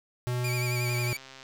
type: tone with pitch glide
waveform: square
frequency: 123.47 to 121.77 Hz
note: B2 to B2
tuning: 0 to -24 cents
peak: -28 dBFS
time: 0.27-1.13 s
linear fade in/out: 0 ms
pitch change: -24 cents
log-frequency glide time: 0.63-0.99 s
type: tone with vibrato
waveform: sawtooth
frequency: 2349 Hz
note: D7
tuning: in tune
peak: -29 dBFS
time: 0.44-1.17 s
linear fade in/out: 5 ms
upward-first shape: sine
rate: 11 Hz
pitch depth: 63 cents each way
type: click train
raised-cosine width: 0.2 ms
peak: -29 dBFS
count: 74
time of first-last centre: 0.88-1.429 s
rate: 133 Hz
effects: none